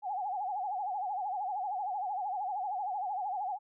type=tone with vibrato; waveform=sine; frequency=784 Hz; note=G5; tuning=in tune; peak=-32 dBFS; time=0.02-3.59 s; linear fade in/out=50 ms; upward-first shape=sine; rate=13 Hz; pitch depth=140 cents each way; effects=none